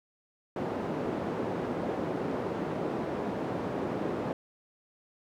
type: band-pass noise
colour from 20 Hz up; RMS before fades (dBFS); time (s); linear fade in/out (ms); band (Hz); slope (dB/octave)
white; -33; 0.56-4.33; 2; 160 to 490; 12
effects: none